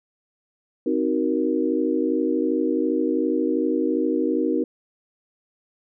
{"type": "chord", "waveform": "sine", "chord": "C half-diminished seventh", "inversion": "none", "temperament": "just", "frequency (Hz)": [261.6, 314, 376.7, 470.9], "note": ["C4", "Eb4", "Gb4", "Bb4"], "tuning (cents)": [0, 16, 31, 18], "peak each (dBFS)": [-25, -23, -26, -26], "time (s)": [0.86, 4.64], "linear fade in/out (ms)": 5, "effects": []}